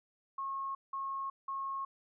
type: tone bursts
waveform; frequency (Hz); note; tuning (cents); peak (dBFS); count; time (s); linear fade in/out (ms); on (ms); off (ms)
sine; 1087; C#6; -34; -35; 3; 0.38-1.85; 5; 370; 180
effects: none